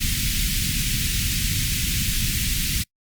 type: band-stop noise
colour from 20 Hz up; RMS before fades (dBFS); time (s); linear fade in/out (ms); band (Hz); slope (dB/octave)
pink; -23; 0-2.84; 20; 210 to 2200; 24
effects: noise-tail reverb RT60 0.1 s tail -26 dB re dry + Opus 48 kbps